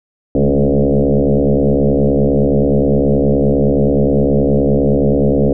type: tone with frequency modulation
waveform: sine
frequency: 136.4 Hz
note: C#3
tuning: 28 cents flat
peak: -9 dBFS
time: 0.35-5.53 s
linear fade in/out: 2 ms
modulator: 69.6 Hz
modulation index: 6.2
effects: none